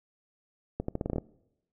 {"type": "accelerating click train", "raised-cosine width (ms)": 2, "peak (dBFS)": -17, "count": 9, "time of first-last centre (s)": [0.8, 1.183], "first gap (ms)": 84, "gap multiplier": 0.83, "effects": ["noise-tail reverb RT60 0.9 s tail -23 dB re dry"]}